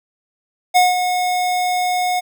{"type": "tone with ADSR envelope", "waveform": "square", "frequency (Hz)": 726, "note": "F#5", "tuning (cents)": -33, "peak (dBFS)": -9, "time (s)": [0.74, 2.21], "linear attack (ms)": 24, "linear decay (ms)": 180, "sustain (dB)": -8, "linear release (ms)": 24, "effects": []}